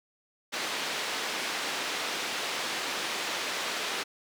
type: band-pass noise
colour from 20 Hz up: white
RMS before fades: -33 dBFS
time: 0.52-4.04 s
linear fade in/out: 20 ms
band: 280 to 3900 Hz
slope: 12 dB/octave
effects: none